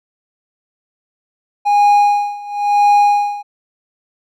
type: tone with tremolo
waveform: triangle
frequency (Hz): 821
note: G#5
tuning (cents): -20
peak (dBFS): -5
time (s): 1.65-3.43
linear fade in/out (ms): 20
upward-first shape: sine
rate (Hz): 0.97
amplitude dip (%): 90
effects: none